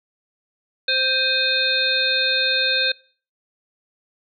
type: harmonic tone with a mistuned harmonic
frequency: 523.3 Hz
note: C5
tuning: in tune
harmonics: 1 / 3 / 5 / 7 / 8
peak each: -28 / -23 / -25 / -22 / -22 dBFS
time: 0.88-2.92 s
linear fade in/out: 5 ms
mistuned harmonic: 5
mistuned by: -74 cents
effects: noise-tail reverb RT60 0.4 s tail -22 dB re dry